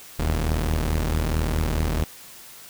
sawtooth tone pair together, 41.16 / 77.7 Hz, E1 / D#2, -2 / -2 cents, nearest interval major seventh, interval 1100 cents, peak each -20 dBFS, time 0.19-2.04 s, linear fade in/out 0 ms, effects white hiss -44 dBFS RMS until 2.69 s

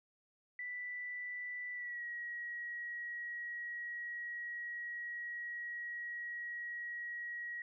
sine tone with pitch glide, 1975.5 to 1904.9 Hz, B6 to A#6, 0 to +37 cents, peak -40 dBFS, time 0.59-7.62 s, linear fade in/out 2 ms, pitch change -63 cents, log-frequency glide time 1.73-2.04 s, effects none

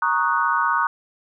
sine chord, D# minor seventh, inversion second, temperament equal, 932.3 / 1108.7 / 1244.5 / 1480 Hz, A#5 / C#6 / D#6 / F#6, 0 / 0 / 0 / 0 cents, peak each -23 dBFS, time 0.02-0.87 s, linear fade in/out 2 ms, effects none

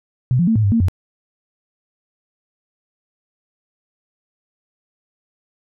sine tone with pitch steps, 126 / 173.5 / 224.3 / 108.7 / 99.9 / 229.2 / 91.1 Hz, B2 / F3 / A3 / A2 / G2 / A#3 / F#2, +35 / -11 / +34 / -21 / +33 / -29 / -26 cents, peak -12 dBFS, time 0.31-0.884 s, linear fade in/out 0 ms, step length 82 ms, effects none

